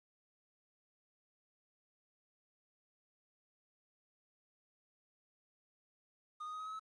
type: tone with pitch steps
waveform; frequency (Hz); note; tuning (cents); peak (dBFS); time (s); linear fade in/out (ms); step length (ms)
triangle; 1229 / 1241.8 / 1254.8 / 1267.9 / 1281.2 / 1294.6; D#6 / D#6 / D#6 / D#6 / E6 / E6; -22 / -4 / +14 / +32 / -50 / -32; -40; 6.4-6.796; 10; 66
effects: resampled to 22050 Hz + 12-bit